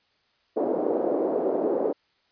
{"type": "band-pass noise", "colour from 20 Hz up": "white", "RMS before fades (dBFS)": -25, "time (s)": [0.56, 1.93], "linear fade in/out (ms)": 20, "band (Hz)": [300, 550], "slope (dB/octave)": 24, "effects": ["white hiss -67 dBFS RMS until 2.31 s", "resampled to 11025 Hz"]}